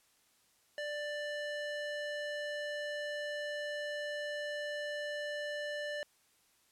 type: tone with band-pass filter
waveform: square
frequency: 590 Hz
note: D5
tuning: 8 cents sharp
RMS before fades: -39 dBFS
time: 0.78-6.03 s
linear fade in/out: 0 ms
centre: 1700 Hz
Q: 0.77
effects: white hiss -70 dBFS RMS until 6.71 s + low-pass 12000 Hz 12 dB/octave